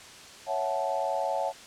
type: chord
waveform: sine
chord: F# minor seventh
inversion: second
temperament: equal with one note detuned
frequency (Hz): 554.4 / 659.3 / 740 / 870.4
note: C#5 / E5 / F#5 / A5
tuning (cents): 0 / 0 / 0 / -19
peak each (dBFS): -32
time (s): 0.46-1.53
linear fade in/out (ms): 50
effects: white hiss -47 dBFS RMS until 1.66 s + low-pass 7000 Hz 12 dB/octave